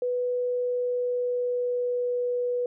sine tone with pitch glide, 493.9 to 490.2 Hz, B4 to B4, 0 to -13 cents, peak -24 dBFS, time 0.02-2.66 s, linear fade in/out 2 ms, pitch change -13 cents, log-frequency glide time 0.26-2.18 s, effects none

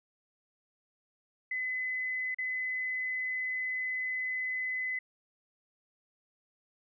sine tone with dropouts, 2021 Hz, B6, 39 cents sharp, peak -31 dBFS, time 1.51-4.99 s, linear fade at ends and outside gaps 5 ms, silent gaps 2.346-2.385 s, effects none

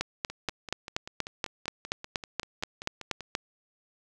two click trains, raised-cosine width 0.2 ms, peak -22 / -11 dBFS, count 16 / 15, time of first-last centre 0.3-3.207 / 0.01-3.351 s, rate 5.16 / 4.19 Hz, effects none

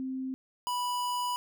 sine / square tone pair in turn, 261.6 / 983.7 Hz, C4 / B5, 0 / -7 cents, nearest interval octave + major seventh, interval 2293 cents, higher second, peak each -32 / -30 dBFS, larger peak second, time 0-0.34 / 0.67-1.36 s, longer second, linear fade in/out 0 ms, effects none

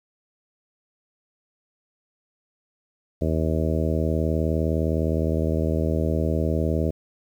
harmonic tone, 79.6 Hz, D#2, 40 cents sharp, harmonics 1 / 2 / 3 / 4 / 5 / 6 / 7 / 8, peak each -24 / -27 / -29 / -30 / -31 / -32 / -32 / -33 dBFS, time 3.21-6.91 s, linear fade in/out 10 ms, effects 9-bit

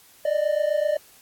triangle tone pair together, 587.3 / 615.1 Hz, D5 / D#5, 0 / -20 cents, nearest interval minor second, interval 80 cents, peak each -21 / -21 dBFS, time 0.25-0.97 s, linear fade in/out 5 ms, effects white hiss -53 dBFS RMS until 1.21 s + AAC 64 kbps

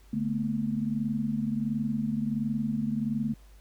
sine tone cluster, 144.4 / 219.9 / 241.3 Hz, D3 / A3 / B3, -29 / -1 / -40 cents, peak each -35 / -28 / -33 dBFS, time 0.13-3.34 s, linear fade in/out 5 ms, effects added 50 Hz sine -51 dBFS peak until 3.6 s + pink hiss -62 dBFS RMS until 3.6 s

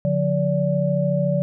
sine tone cluster, 144.6 / 178.3 / 577 Hz, D3 / F3 / D5, -27 / +36 / -31 cents, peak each -22 dBFS, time 0.05-1.42 s, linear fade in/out 0 ms, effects none

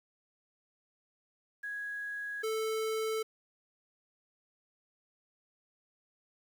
sine / square tone pair in turn, 1661.2 / 440 Hz, G#6 / A4, 0 / 0 cents, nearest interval octave + major seventh, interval 2300 cents, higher first, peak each -36 / -32 dBFS, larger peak second, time 1.63-2.43 / 2.43-3.23 s, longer neither, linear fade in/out 10 ms, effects 10-bit

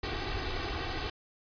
pink noise with comb filter, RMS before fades -34 dBFS, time 0.03-1.1 s, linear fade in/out 5 ms, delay 2.6 ms, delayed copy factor +0.75, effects resampled to 11025 Hz

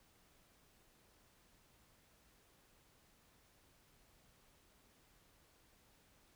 silence, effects pink hiss -70 dBFS RMS until 6.35 s

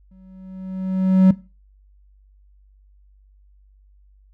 triangle tone with exponential growth, 188 Hz, F#3, 28 cents sharp, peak -5 dBFS, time 0.11-1.31 s, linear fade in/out 5 ms, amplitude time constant 260 ms, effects noise-tail reverb RT60 0.3 s tail -18 dB re dry + added 49 Hz sine -50 dBFS peak until 4.33 s

